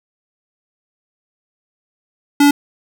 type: tone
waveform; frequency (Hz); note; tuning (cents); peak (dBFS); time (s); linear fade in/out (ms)
square; 287.2; D4; -39; -8; 2.4-2.51; 5
effects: none